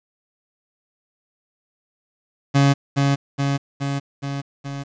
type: tone with echo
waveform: 30% pulse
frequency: 139.7 Hz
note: C#3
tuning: 14 cents sharp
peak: -10 dBFS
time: 2.54-2.74 s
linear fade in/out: 20 ms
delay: 420 ms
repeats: 5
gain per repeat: -3 dB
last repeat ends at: 4.84 s
effects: resampled to 16000 Hz + 8-bit